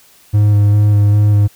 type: tone with vibrato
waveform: triangle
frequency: 103.5 Hz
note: G#2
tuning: 5 cents flat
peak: -5 dBFS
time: 0.33-1.48 s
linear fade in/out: 20 ms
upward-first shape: square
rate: 2.5 Hz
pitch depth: 13 cents each way
effects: white hiss -47 dBFS RMS until 1.55 s